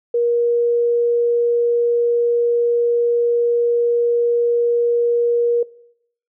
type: tone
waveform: sine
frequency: 474.4 Hz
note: A#4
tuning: 30 cents sharp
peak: -14 dBFS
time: 0.14-5.63 s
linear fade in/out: 5 ms
effects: noise-tail reverb RT60 0.7 s tail -20 dB re dry